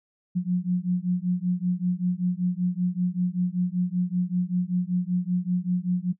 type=beating tone pair; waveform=sine; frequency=177 / 182.2 Hz; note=F3 / F#3; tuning=+23 / -26 cents; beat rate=5.2 Hz; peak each=-25 dBFS; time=0.35-6.13 s; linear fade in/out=20 ms; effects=noise-tail reverb RT60 0.1 s tail -19 dB re dry